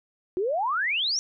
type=exponential sweep; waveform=sine; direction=up; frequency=349.2 to 5960 Hz; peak=-23 dBFS; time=0.37-1.19 s; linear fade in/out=0 ms; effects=none